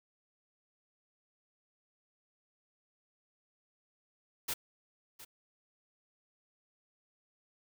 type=noise with echo; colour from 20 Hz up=white; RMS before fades=-35 dBFS; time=4.48-4.54 s; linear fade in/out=10 ms; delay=710 ms; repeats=1; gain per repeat=-15 dB; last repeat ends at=5.25 s; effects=none